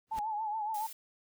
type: noise with exponential growth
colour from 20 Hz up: pink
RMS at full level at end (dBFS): -42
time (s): 0.07-0.19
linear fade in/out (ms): 0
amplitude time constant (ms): 24
type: tone with vibrato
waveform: sine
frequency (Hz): 860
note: A5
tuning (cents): -40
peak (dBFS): -32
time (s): 0.11-0.87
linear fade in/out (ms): 10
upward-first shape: triangle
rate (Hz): 7.1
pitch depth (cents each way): 86
type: noise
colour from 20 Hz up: blue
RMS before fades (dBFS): -46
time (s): 0.74-0.93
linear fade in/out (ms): 5
effects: none